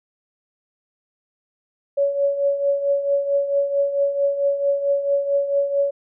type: tone with tremolo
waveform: sine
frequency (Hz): 562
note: C#5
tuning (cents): +24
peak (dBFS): -14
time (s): 1.97-5.91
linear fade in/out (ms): 10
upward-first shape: triangle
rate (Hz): 4.5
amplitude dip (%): 70
effects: none